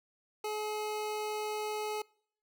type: tone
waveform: 25% pulse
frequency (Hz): 425.2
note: G#4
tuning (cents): +41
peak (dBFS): -30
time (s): 0.44-2.02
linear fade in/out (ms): 5
effects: noise-tail reverb RT60 0.6 s tail -25 dB re dry